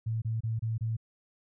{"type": "tone bursts", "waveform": "sine", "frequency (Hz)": 112.4, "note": "A2", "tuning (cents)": 37, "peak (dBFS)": -28, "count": 5, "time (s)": [0.06, 0.968], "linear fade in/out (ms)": 10, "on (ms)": 160, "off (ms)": 27, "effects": []}